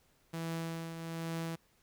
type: tone with tremolo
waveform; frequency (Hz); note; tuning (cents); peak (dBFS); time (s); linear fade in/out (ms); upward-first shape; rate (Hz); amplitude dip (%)
sawtooth; 164.81; E3; 0; -31; 0.33-1.56; 10; triangle; 1.2; 55
effects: pink hiss -70 dBFS RMS until 1.82 s